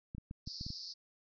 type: clicks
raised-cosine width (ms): 5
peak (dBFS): -31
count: 7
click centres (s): 0.149 / 0.182 / 0.311 / 0.475 / 0.611 / 0.665 / 0.704
type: band-pass noise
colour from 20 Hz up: white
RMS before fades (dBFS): -46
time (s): 0.46-0.94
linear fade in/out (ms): 20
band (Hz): 4300 to 5300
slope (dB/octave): 96
effects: none